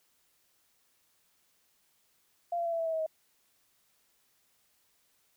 sine tone with pitch steps, 692 / 683.3 / 674.6 / 666.1 / 657.7 / 649.4 / 641.2 / 633.1 Hz, F5 / F5 / E5 / E5 / E5 / E5 / E5 / D#5, -16 / -38 / +40 / +18 / -4 / -26 / -48 / +30 cents, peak -29 dBFS, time 2.52-3.064 s, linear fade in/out 5 ms, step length 68 ms, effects white hiss -71 dBFS RMS until 5.36 s

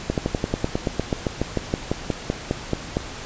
slowing click train, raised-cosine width 2 ms, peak -7 dBFS, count 21, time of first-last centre 0.1-2.969 s, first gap 78 ms, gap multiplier 1.06, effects pink hiss -35 dBFS RMS until 3.25 s + resampled to 16000 Hz

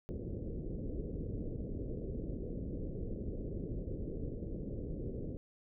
pink low-pass noise, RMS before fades -40 dBFS, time 0.09-5.37 s, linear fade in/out 0 ms, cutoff 510 Hz, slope 48 dB/octave, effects none

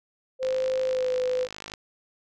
sine tone with pitch glide, 519 to 506 Hz, C5 to B4, -14 to +42 cents, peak -23 dBFS, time 0.39-1.48 s, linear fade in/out 50 ms, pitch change -44 cents, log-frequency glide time 0.83-1.14 s
click train, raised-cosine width 0.2 ms, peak -20 dBFS, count 69, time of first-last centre 0.43-1.738 s, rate 52 Hz
effects none

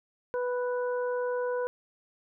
harmonic tone, 493.9 Hz, B4, in tune, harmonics 1 / 2 / 3, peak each -28 / -37 / -40 dBFS, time 0.34-1.67 s, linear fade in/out 0 ms, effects none

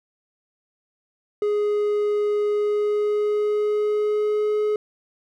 triangle tone with pitch glide, 416.1 to 422.9 Hz, G#4 to G#4, +3 to +31 cents, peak -17 dBFS, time 1.42-4.76 s, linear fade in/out 2 ms, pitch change +28 cents, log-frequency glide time 2.49-4.56 s, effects none

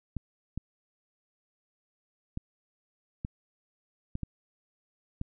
clicks, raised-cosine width 5 ms, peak -21 dBFS, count 7, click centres 0.167 / 0.576 / 2.374 / 3.249 / 4.154 / 4.233 / 5.214 s, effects none

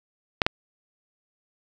clicks, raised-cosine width 0.3 ms, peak -3 dBFS, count 2, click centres 0.418 / 0.465 s, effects none

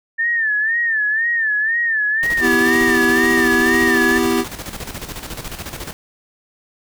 sine tone with vibrato, 1785 Hz, A6, 24 cents sharp, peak -15 dBFS, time 0.18-4.19 s, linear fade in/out 20 ms, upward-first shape sine, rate 2 Hz, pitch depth 100 cents each way
pink noise with tremolo, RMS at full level -28 dBFS, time 2.23-5.93 s, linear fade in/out 0 ms, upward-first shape square, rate 14 Hz, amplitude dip 60%
square chord, E minor, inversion second, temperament equal, 246.9 / 329.6 / 392 Hz, B3 / E4 / G4, 0 / 0 / 0 cents, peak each -20 dBFS, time 2.4-4.45 s, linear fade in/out 50 ms
effects none

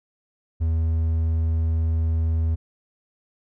triangle tone, 81 Hz, E2, 30 cents flat, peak -17 dBFS, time 0.6-2.56 s, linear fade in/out 20 ms, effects none

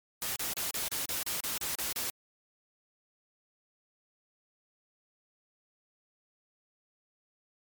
white noise bursts, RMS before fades -34 dBFS, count 11, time 0.22-2.1 s, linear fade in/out 0 ms, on 140 ms, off 34 ms, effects MP3 96 kbps

